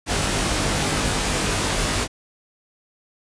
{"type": "noise with comb filter", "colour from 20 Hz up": "pink", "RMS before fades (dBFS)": -22, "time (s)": [0.06, 2.08], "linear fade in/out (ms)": 50, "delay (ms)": 20, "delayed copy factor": 0.85, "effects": ["resampled to 22050 Hz"]}